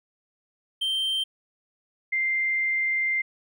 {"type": "tone pair in turn", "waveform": ["triangle", "sine"], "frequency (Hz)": [3136, 2093], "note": ["G7", "C7"], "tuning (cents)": [0, 0], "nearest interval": "perfect fifth", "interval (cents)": 700, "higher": "first", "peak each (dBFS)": -22, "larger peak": "neither", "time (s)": [[0.81, 1.24], [2.12, 3.22]], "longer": "second", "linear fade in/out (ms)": 10, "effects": []}